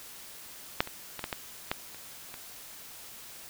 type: clicks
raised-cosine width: 0.3 ms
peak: -7 / -23 / -20 / -16 / -15 / -12 / -30 / -25 dBFS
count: 8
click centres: 0.805 / 0.874 / 1.193 / 1.241 / 1.328 / 1.715 / 1.946 / 2.341 s
effects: white hiss -47 dBFS RMS until 3.49 s